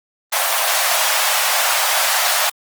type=high-pass noise; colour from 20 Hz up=pink; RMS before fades=-17 dBFS; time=0.32-2.5 s; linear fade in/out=10 ms; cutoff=610 Hz; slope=48 dB/octave; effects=Opus 24 kbps